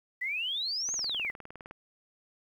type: exponential two-way sweep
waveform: sine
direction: up then down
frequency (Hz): 1937 to 6720 to 1937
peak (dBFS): -30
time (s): 0.21-1.31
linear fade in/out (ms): 10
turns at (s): 0.94
type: click train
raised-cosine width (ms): 0.5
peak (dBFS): -29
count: 17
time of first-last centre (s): 0.89-1.711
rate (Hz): 19.5
effects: 10-bit